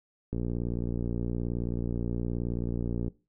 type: click train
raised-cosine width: 3 ms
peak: -19 dBFS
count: 163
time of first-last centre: 0.33-3.08 s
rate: 58.9 Hz
effects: noise-tail reverb RT60 0.3 s tail -20 dB re dry